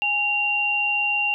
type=tone pair together; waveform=sine; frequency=826 / 2767 Hz; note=G#5 / F7; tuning=-10 / -17 cents; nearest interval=octave + major sixth; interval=2093 cents; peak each=-28 / -20 dBFS; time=0.02-1.34 s; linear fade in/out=0 ms; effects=none